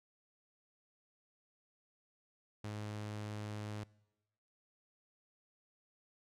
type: tone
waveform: sawtooth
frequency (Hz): 105.4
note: G#2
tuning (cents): +26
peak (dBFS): -37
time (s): 2.64-3.84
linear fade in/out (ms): 5
effects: noise-tail reverb RT60 1.0 s tail -23 dB re dry + low-pass 9000 Hz 12 dB/octave